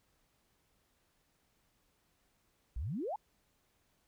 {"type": "exponential sweep", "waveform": "sine", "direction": "up", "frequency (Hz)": [50.3, 923], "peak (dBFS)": -35, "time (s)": [2.76, 3.16], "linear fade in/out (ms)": 5, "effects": ["pink hiss -75 dBFS RMS until 4.07 s"]}